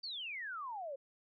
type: exponential sweep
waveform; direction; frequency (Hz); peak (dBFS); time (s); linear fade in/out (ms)
sine; down; 4699 to 523.3; -40; 0.03-0.96; 10
effects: none